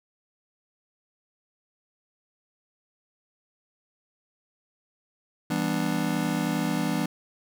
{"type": "chord", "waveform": "square", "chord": "E minor seventh", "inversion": "none", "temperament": "just", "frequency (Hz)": [164.81, 197.78, 247.2, 296.7], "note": ["E3", "G3", "B3", "D4"], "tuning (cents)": [0, 16, 2, 18], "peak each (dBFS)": -31, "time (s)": [5.5, 7.06], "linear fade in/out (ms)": 5, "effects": []}